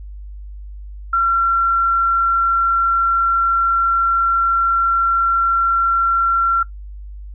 sine tone, 1363 Hz, F6, 43 cents flat, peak -12 dBFS, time 1.13-6.63 s, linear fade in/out 5 ms, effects noise-tail reverb RT60 0.1 s tail -19 dB re dry + added 50 Hz sine -30 dBFS peak until 7.34 s

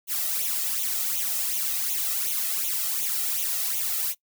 blue noise with flanger, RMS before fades -27 dBFS, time 0.07-4.15 s, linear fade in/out 50 ms, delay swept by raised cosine 0.3 to 1.6 ms, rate 2.7 Hz, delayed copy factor +0.75, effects noise-tail reverb RT60 0.1 s tail -21 dB re dry

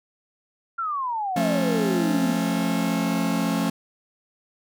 sine exponential sweep, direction down, 1396.9 to 229 Hz, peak -24 dBFS, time 0.78-2.35 s, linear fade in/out 10 ms
45% pulse chord, F augmented, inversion none, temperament just, 174.61 / 218.3 / 272.8 Hz, F3 / A3 / C#4, 0 / -13 / -28 cents, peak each -26 dBFS, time 1.36-3.7 s, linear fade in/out 5 ms
effects none

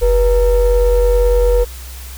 triangle ring-modulated tone, 220 Hz, A3, in tune, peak -4 dBFS, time 0.01-1.65 s, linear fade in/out 20 ms, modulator 265 Hz, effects added 63 Hz sine -29 dBFS peak until 2.17 s + white hiss -36 dBFS RMS until 2.17 s

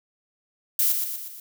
violet noise with echo, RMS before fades -21 dBFS, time 0.79-0.92 s, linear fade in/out 2 ms, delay 120 ms, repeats 4, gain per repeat -5 dB, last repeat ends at 1.4 s, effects none

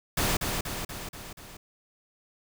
pink noise with echo, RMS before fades -26 dBFS, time 0.17-0.37 s, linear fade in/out 5 ms, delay 240 ms, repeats 5, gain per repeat -4 dB, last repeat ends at 1.57 s, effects none

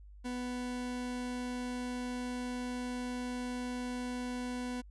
40% pulse tone, 247.8 Hz, B3, 6 cents sharp, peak -35 dBFS, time 0.24-4.82 s, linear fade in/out 20 ms, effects added 50 Hz sine -50 dBFS peak until 4.9 s + resampled to 24000 Hz

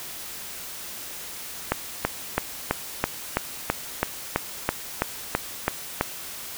click train, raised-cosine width 0.5 ms, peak -5 dBFS, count 14, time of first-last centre 1.72-6.01 s, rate 3.03 Hz, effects white hiss -37 dBFS RMS until 6.57 s

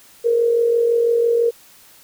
sine tone with amplitude modulation, 467.8 Hz, A#4, 6 cents sharp, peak -11 dBFS, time 0.24-1.51 s, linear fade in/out 20 ms, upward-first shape sine, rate 46 Hz, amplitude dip 50%, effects white hiss -48 dBFS RMS until 2.03 s

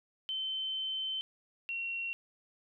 sine tone pair in turn, 3080 / 2735 Hz, G7 / F7, -31 / -37 cents, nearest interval major second, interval 206 cents, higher first, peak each -33 / -34 dBFS, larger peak first, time 0.29-1.21 / 1.69-2.13 s, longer first, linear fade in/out 0 ms, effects none

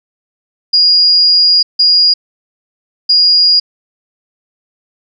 sine tone bursts at uneven times, 4863 Hz, D#8, 40 cents flat, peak -5 dBFS, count 3, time 0.73-1.63 / 1.79-2.14 / 3.09-3.6 s, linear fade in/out 10 ms, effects none

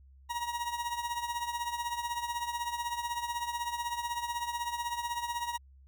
40% pulse tone with tremolo, 950 Hz, A#5, 33 cents sharp, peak -29 dBFS, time 0.29-5.58 s, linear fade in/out 20 ms, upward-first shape triangle, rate 16 Hz, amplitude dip 75%, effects added 67 Hz sine -54 dBFS peak until 5.87 s

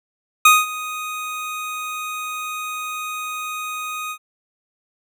25% pulse tone with ADSR envelope, 1246 Hz, D#6, 2 cents sharp, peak -3 dBFS, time 0.45-4.18 s, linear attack 5 ms, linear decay 200 ms, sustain -19 dB, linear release 69 ms, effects none

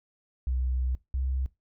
sine tone pair in turn, 63.5 / 65.55 Hz, B1 / C2, +49 / +4 cents, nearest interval minor second, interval 55 cents, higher second, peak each -24 / -25 dBFS, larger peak first, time 0.47-0.95 / 1.14-1.46 s, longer first, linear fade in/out 0 ms, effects noise-tail reverb RT60 0.2 s tail -20 dB re dry + tanh soft clip ceiling -21 dBFS

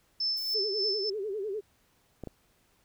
sine tone with tremolo, 5274 Hz, E8, in tune, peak -26 dBFS, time 0.2-1.1 s, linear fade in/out 5 ms, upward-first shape sine, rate 3.4 Hz, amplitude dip 50%
violet noise, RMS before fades -45 dBFS, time 0.37-0.54 s, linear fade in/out 0 ms
sine tone with vibrato, 409.5 Hz, G#4, 24 cents flat, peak -31 dBFS, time 0.54-1.61 s, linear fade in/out 20 ms, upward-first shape sine, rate 10 Hz, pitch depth 130 cents each way
clicks, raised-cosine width 2 ms, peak -25 dBFS, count 2, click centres 2.237 / 2.273 s
effects pink hiss -68 dBFS RMS until 2.84 s

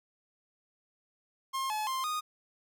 45% pulse tone with pitch steps, 1066 / 856 / 1051 / 1236 Hz, C6 / A5 / C6 / D#6, +32 / -48 / +7 / -12 cents, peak -31 dBFS, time 1.53-2.21 s, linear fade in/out 20 ms, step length 170 ms, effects none

